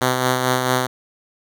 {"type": "tone with tremolo", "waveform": "5% pulse", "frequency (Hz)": 127.5, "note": "C3", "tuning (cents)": -44, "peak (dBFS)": -4, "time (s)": [0.01, 0.87], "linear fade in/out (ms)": 10, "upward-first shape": "sine", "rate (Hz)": 4.5, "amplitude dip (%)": 40, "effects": []}